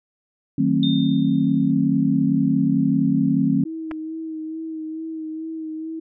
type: chord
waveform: sine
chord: D# diminished seventh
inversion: none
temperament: just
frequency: 155.56 / 186.68 / 224 / 268.8 Hz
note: D#3 / F#3 / A3 / C4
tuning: 0 / +16 / +31 / +47 cents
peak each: -23 / -23 / -22 / -19 dBFS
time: 0.58-3.64 s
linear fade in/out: 5 ms
type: tone with exponential decay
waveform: sine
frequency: 3635 Hz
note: A#7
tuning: 44 cents flat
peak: -23 dBFS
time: 0.83-1.71 s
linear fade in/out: 1 ms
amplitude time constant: 190 ms
type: tone with vibrato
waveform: sine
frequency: 318.3 Hz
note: D#4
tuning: 39 cents sharp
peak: -27 dBFS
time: 3.65-6 s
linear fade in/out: 10 ms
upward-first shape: sine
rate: 2.3 Hz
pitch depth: 26 cents each way
type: clicks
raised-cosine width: 0.5 ms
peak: -19 dBFS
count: 2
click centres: 3.912 / 3.915 s
effects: none